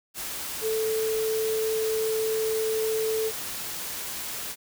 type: tone in noise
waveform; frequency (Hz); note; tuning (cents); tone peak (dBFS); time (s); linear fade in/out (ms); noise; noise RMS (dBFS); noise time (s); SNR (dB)
sine; 440; A4; 0; -24; 0.61-3.32; 50; white; -34; 0.14-4.56; +7
effects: none